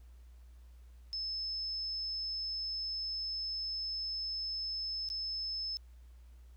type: tone with dropouts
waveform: sine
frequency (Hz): 5230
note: E8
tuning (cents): -15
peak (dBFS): -35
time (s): 1.13-5.77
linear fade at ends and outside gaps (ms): 0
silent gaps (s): 5.088-5.101
effects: added 60 Hz sine -52 dBFS peak until 6.56 s + pink hiss -72 dBFS RMS until 6.56 s